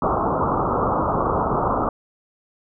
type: low-pass noise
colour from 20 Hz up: white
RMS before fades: -21 dBFS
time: 0.02-1.89 s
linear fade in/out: 2 ms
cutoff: 1300 Hz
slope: 96 dB/octave
effects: none